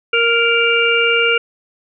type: harmonic tone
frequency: 466.2 Hz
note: A#4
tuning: in tune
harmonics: 1 / 3 / 5 / 6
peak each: -17 / -17 / -17 / -17 dBFS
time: 0.13-1.38 s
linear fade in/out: 5 ms
effects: none